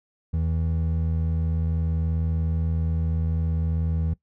triangle tone pair together, 81.5 / 162.06 Hz, E2 / E3, -19 / -29 cents, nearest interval octave, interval 1190 cents, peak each -21 / -26 dBFS, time 0.33-4.14 s, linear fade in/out 10 ms, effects noise-tail reverb RT60 0.1 s tail -19 dB re dry

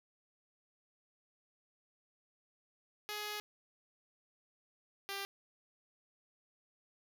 5% pulse tone pair in turn, 419.2 / 395.5 Hz, G#4 / G4, +16 / +15 cents, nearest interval minor second, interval 101 cents, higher first, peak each -28 dBFS, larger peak neither, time 3.09-3.4 / 5.09-5.25 s, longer first, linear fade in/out 0 ms, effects none

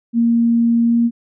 sine tone with pitch glide, 233.1 to 234.5 Hz, A#3 to A#3, 0 to +11 cents, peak -11 dBFS, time 0.13-1.11 s, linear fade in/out 50 ms, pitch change +11 cents, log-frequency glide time 0.84-0.97 s, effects none

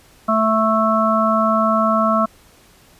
harmonic tone, 220 Hz, A3, in tune, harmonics 1 / 3 / 5 / 6, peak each -19 / -19 / -19 / -19 dBFS, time 0.28-2.26 s, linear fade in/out 10 ms, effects pink hiss -50 dBFS RMS until 2.99 s + resampled to 32000 Hz

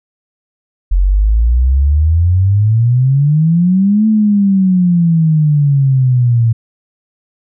sine exponential two-way sweep, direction up then down, 43.65 to 220 to 113.2 Hz, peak -7 dBFS, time 0.91-6.53 s, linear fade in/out 10 ms, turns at 4.07 s, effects none

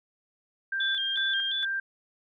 sine tone with tremolo, 1581 Hz, G6, 14 cents sharp, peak -27 dBFS, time 0.72-1.8 s, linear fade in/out 5 ms, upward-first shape square, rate 2.2 Hz, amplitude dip 60%
sine tone with vibrato, 3333 Hz, G#7, 5 cents sharp, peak -27 dBFS, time 0.8-1.65 s, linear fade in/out 5 ms, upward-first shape square, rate 2.8 Hz, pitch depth 67 cents each way
effects none

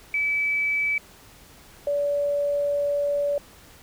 sine tone pair in turn, 2300 / 575 Hz, D7 / D5, -37 / -37 cents, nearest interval 2 octaves, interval 2400 cents, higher first, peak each -21 dBFS, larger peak neither, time 0.14-0.98 / 1.87-3.38 s, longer second, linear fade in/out 2 ms, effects pink hiss -50 dBFS RMS until 3.82 s

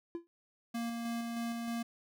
triangle tone with exponential decay, 339.8 Hz, F4, 47 cents flat, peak -31 dBFS, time 0.15-0.27 s, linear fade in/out 0 ms, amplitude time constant 25 ms
square tone with tremolo, 233.1 Hz, A#3, in tune, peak -35 dBFS, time 0.74-1.83 s, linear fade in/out 10 ms, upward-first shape square, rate 3.2 Hz, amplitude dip 25%
effects none

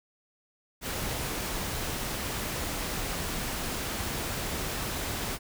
pink noise, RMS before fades -33 dBFS, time 0.81-5.39 s, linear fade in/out 50 ms, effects none

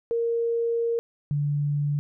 sine tone pair in turn, 465 / 145.41 Hz, A#4 / D3, -4 / -17 cents, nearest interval octave + minor sixth, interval 2013 cents, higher first, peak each -22 dBFS, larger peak neither, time 0.11-0.99 / 1.31-1.99 s, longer first, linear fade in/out 0 ms, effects none

